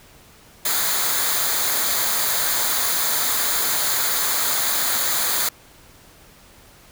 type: noise with comb filter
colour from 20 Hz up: white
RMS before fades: -21 dBFS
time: 0.65-5.49 s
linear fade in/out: 5 ms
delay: 0.36 ms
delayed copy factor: -0.6
effects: pink hiss -49 dBFS RMS until 6.91 s